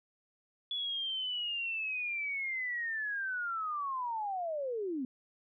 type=linear sweep; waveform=sine; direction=down; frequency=3421 to 243.3 Hz; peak=-33 dBFS; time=0.71-5.05 s; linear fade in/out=2 ms; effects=none